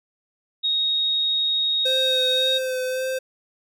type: tone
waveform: sine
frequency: 3752 Hz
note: A#7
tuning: 11 cents sharp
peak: -19 dBFS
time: 0.63-2.59 s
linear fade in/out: 20 ms
type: tone with vibrato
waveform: square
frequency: 516 Hz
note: C5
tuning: 24 cents flat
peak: -24 dBFS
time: 1.85-3.19 s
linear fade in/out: 10 ms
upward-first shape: sine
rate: 1.8 Hz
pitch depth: 19 cents each way
effects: none